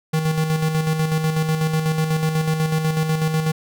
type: tone with tremolo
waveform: square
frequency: 157.9 Hz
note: D#3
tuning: 26 cents sharp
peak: -17 dBFS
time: 0.13-3.52 s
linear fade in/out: 10 ms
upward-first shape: square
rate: 8.1 Hz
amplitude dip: 45%
effects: none